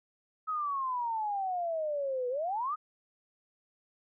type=exponential two-way sweep; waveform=sine; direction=down then up; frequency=1287 to 486.2 to 1287 Hz; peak=-30 dBFS; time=0.47-2.76 s; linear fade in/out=20 ms; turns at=2.29 s; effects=none